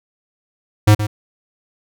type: tone with echo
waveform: square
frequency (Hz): 105.5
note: G#2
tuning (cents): +28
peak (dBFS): -7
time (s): 0.87-0.95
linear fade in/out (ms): 10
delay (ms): 120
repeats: 1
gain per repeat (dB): -11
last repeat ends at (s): 1.07
effects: none